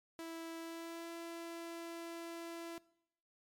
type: tone with pitch glide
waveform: sawtooth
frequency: 329.6 to 335.7 Hz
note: E4 to E4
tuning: 0 to +32 cents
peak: -40 dBFS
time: 0.19-2.78 s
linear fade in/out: 0 ms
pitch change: +32 cents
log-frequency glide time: 0.58-1.11 s
effects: noise-tail reverb RT60 0.8 s tail -22 dB re dry + MP3 96 kbps